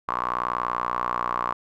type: tone with band-pass filter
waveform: sawtooth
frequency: 60.6 Hz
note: B1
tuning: 32 cents flat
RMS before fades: -27 dBFS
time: 0.08-1.53 s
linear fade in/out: 5 ms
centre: 1100 Hz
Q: 8.5
effects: none